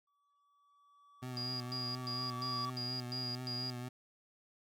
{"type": "tone with exponential growth", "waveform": "triangle", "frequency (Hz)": 1146, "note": "D6", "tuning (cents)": -43, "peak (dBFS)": -35, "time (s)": [0.07, 2.7], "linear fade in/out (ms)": 5, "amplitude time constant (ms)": 570}
{"type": "tone with vibrato", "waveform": "25% pulse", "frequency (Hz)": 124.8, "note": "B2", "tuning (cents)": 19, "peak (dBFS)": -37, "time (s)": [1.22, 3.89], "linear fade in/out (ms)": 10, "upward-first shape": "triangle", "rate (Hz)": 4.2, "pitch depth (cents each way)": 43}
{"type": "tone bursts", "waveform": "sine", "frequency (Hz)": 4853, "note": "D#8", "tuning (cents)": -44, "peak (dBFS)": -38, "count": 7, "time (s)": [1.37, 3.7], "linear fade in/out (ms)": 0, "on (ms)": 230, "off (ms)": 120}
{"effects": []}